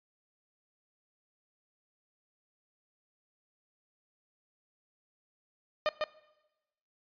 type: tone with echo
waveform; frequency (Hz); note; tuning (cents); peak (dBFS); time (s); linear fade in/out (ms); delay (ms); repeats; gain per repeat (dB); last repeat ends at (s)
sawtooth; 610; D#5; -34; -22; 5.86-5.89; 0; 150; 1; -3; 6.04
effects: noise-tail reverb RT60 1.0 s tail -19 dB re dry + resampled to 11025 Hz